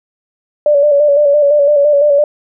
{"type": "tone with vibrato", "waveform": "sine", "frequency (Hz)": 580, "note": "D5", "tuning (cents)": -22, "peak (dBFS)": -6, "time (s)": [0.66, 2.24], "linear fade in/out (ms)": 2, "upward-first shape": "square", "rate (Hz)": 5.9, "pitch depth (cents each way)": 40, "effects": []}